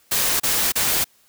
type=noise bursts; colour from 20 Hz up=white; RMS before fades=-20 dBFS; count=3; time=0.11-1.044 s; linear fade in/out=10 ms; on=290 ms; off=32 ms; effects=white hiss -58 dBFS RMS until 1.28 s